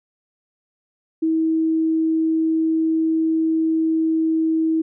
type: tone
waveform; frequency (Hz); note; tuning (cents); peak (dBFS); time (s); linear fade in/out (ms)
sine; 321.4; E4; -44; -16; 1.22-4.82; 10
effects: none